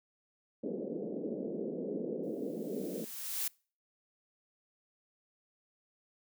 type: band-pass noise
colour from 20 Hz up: white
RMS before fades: -38 dBFS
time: 0.63-3.05 s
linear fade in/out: 10 ms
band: 180 to 510 Hz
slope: 48 dB/octave
type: noise with exponential growth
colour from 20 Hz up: blue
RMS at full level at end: -33 dBFS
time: 2.23-3.48 s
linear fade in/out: 5 ms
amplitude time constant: 270 ms
effects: noise-tail reverb RT60 0.4 s tail -26 dB re dry